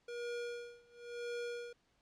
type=tone with tremolo; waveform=square; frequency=477.7 Hz; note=A#4; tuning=42 cents sharp; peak=-39 dBFS; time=0.08-1.73 s; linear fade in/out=5 ms; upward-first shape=sine; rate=0.96 Hz; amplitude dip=95%; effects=pink hiss -75 dBFS RMS until 2.01 s + low-pass 6000 Hz 12 dB/octave